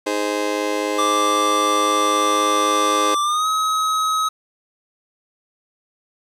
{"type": "chord", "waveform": "30% pulse", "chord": "Ab major", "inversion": "second", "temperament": "just", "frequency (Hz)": [311.5, 415.3, 519.1], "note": ["Eb4", "Ab4", "C5"], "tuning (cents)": [2, 0, -14], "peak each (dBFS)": [-22, -22, -21], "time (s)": [0.06, 3.15], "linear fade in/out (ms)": 10}
{"type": "tone with pitch glide", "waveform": "square", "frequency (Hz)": [1174.7, 1273.6], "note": ["D6", "D#6"], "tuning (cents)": [0, 40], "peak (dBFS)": -18, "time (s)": [0.98, 4.29], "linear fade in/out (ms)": 10, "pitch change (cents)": 140, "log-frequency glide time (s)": [3.22, 3.47]}
{"effects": ["low-pass 10000 Hz 12 dB/octave", "8-bit"]}